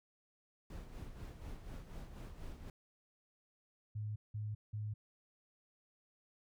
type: noise with tremolo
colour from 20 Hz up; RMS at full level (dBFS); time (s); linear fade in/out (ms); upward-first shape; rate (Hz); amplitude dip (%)
brown; -46; 0.7-2.7; 2; sine; 4.1; 55
type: tone bursts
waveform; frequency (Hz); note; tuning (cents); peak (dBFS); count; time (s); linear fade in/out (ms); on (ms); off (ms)
sine; 106.2; G#2; +39; -38; 3; 3.95-4.94; 10; 210; 180
effects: none